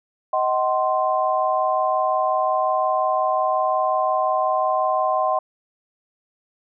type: chord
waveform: sine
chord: C diminished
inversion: first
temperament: just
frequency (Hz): 627.9 / 753.5 / 1046.5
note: Eb5 / Gb5 / C6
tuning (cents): +16 / +31 / 0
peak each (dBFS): -22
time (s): 0.33-5.39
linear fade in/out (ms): 5
effects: none